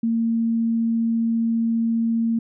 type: tone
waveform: sine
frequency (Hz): 228.7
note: A#3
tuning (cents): -33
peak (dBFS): -18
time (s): 0.03-2.39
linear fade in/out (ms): 5
effects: none